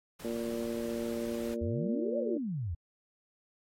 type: noise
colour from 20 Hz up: pink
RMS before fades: -48 dBFS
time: 0.19-1.55 s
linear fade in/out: 10 ms
type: harmonic tone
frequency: 116.54 Hz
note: A#2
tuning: in tune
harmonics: 2 / 3 / 4 / 5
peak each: -36 / -38 / -39 / -40 dBFS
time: 0.24-2.38 s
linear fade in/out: 10 ms
type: exponential two-way sweep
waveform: sine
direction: up then down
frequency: 75.7 to 600 to 75.7 Hz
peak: -32 dBFS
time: 1.61-2.75 s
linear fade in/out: 10 ms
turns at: 2.18 s
effects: AAC 48 kbps